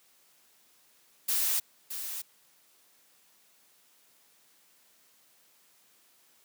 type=noise with echo; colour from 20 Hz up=blue; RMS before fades=-28 dBFS; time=1.28-1.6 s; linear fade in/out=10 ms; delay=620 ms; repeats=1; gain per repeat=-9 dB; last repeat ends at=2.22 s; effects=white hiss -64 dBFS RMS until 6.44 s + high-pass 150 Hz 12 dB/octave